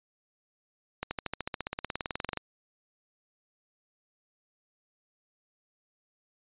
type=accelerating click train; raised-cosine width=0.3 ms; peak=-16 dBFS; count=24; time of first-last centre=1.03-2.373 s; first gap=80 ms; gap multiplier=0.97; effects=resampled to 8000 Hz